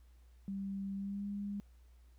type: tone with pitch glide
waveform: sine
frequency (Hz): 196 to 202.3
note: G3 to G#3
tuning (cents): 0 to -45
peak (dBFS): -37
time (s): 0.48-1.6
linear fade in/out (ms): 0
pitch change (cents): +55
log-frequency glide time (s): 0.95-1.27
effects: added 60 Hz sine -58 dBFS peak until 2.18 s + pink hiss -75 dBFS RMS until 2.18 s